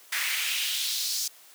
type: noise with high-pass filter sweep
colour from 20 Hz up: pink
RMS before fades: -29 dBFS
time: 0.12-1.28 s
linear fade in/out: 5 ms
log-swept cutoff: 1800 to 5500 Hz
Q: 2.4
effects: white hiss -53 dBFS RMS until 1.54 s + high-pass 400 Hz 12 dB/octave